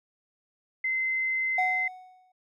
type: tone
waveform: sine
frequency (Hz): 2063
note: C7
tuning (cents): -25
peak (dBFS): -25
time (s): 0.84-1.88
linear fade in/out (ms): 5
type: tone with exponential decay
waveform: triangle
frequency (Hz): 740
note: F#5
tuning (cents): 0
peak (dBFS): -21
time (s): 1.58-2.32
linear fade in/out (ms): 5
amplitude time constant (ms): 160
effects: none